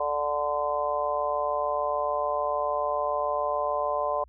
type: harmonic tone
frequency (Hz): 146.8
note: D3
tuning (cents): 0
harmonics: 3 / 4 / 5 / 6 / 7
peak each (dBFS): -36 / -28 / -32 / -37 / -29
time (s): 0-4.24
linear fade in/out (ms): 5
effects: added 60 Hz sine -52 dBFS peak until 4.28 s